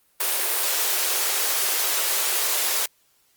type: high-pass noise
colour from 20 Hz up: white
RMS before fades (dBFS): -23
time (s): 0.2-2.86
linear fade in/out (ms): 5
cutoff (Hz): 340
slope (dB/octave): 96
effects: white hiss -63 dBFS RMS until 3.36 s + Opus 32 kbps